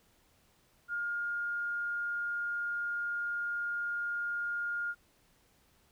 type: tone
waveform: sine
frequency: 1416 Hz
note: F6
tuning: 23 cents sharp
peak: -32 dBFS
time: 0.88-4.95 s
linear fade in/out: 50 ms
effects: pink hiss -68 dBFS RMS until 5.91 s